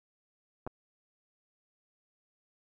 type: clicks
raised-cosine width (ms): 1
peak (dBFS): -25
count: 2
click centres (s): 0.666 / 0.674
effects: none